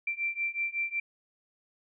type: beating tone pair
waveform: sine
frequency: 2349 / 2354.4 Hz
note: D7 / D7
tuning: 0 / +4 cents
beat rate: 5.4 Hz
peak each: -33 / -32 dBFS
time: 0.07-1 s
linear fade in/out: 5 ms
effects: none